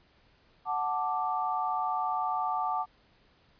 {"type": "chord", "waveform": "sine", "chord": "D major", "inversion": "first", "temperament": "equal", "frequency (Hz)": [740, 880, 1174.7], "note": ["F#5", "A5", "D6"], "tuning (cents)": [0, 0, 0], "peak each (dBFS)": -32, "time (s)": [0.65, 2.86], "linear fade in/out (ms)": 50, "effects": ["pink hiss -64 dBFS RMS until 3.59 s", "resampled to 11025 Hz"]}